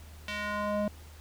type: tone with band-pass filter sweep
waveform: square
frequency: 207.7 Hz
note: G#3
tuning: in tune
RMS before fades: -32 dBFS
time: 0.28-0.88 s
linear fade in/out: 2 ms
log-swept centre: 2800 to 460 Hz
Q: 1.5
effects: added 77 Hz sine -47 dBFS peak until 1.2 s + pink hiss -55 dBFS RMS until 1.2 s